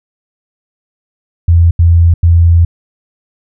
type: tone bursts at uneven times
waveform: sine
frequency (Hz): 84.7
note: E2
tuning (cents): +48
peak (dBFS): -3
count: 3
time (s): 1.48-1.71 / 1.79-2.14 / 2.23-2.65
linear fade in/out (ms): 5
effects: none

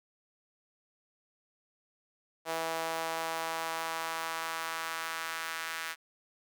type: tone with high-pass filter sweep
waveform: sawtooth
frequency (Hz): 163.2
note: E3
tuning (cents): -17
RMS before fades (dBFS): -36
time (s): 2.45-5.96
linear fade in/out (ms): 50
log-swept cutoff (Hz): 640 to 1600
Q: 1.6
effects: none

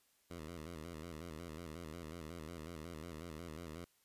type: tone with vibrato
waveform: 10% pulse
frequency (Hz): 81.7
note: E2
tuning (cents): -15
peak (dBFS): -38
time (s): 0.3-3.85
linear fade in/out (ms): 10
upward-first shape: square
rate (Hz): 5.5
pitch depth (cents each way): 97
effects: white hiss -74 dBFS RMS until 4.04 s + resampled to 32000 Hz

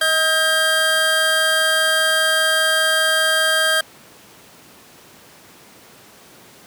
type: tone pair together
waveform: 25% pulse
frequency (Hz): 635 / 1600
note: D#5 / G6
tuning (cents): +35 / +35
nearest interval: octave + major third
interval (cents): 1600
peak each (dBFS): -17 / -12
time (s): 0.01-3.81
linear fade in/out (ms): 5
effects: pink hiss -45 dBFS RMS until 6.66 s + high-pass 150 Hz 12 dB/octave

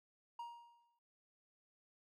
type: tone with exponential decay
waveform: triangle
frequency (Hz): 943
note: A#5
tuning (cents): +20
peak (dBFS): -40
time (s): 0.39-0.99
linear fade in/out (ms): 5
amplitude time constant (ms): 130
effects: noise-tail reverb RT60 0.3 s tail -21 dB re dry

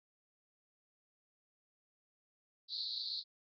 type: band-pass noise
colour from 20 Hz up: white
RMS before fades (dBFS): -41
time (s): 2.68-3.24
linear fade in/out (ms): 50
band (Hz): 3900 to 4500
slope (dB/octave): 96
effects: none

